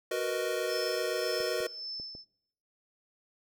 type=chord; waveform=square; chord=B major seventh; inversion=second; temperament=equal; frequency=370 / 466.2 / 493.9 / 622.3 Hz; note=F#4 / A#4 / B4 / D#5; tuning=0 / 0 / 0 / 0 cents; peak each=-36 dBFS; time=0.11-1.67 s; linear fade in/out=5 ms
type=tone with tremolo; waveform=sine; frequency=5274 Hz; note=E8; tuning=in tune; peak=-36 dBFS; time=0.67-2.25 s; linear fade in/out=50 ms; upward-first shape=sine; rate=1.8 Hz; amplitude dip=65%
type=clicks; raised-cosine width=2 ms; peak=-35 dBFS; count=4; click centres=1.404 / 1.604 / 1.999 / 2.151 s
effects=noise-tail reverb RT60 0.8 s tail -23 dB re dry